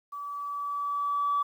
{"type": "tone with level ramp", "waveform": "sine", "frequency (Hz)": 1149, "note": "D6", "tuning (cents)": -38, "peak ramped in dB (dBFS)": [-35, -22], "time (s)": [0.12, 1.43], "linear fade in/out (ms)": 10, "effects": ["tanh soft clip ceiling -19 dBFS", "10-bit"]}